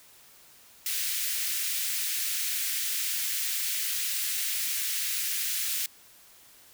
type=high-pass noise; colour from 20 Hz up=white; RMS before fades=-30 dBFS; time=0.86-5.86 s; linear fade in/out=2 ms; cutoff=1800 Hz; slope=24 dB/octave; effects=white hiss -55 dBFS RMS until 6.73 s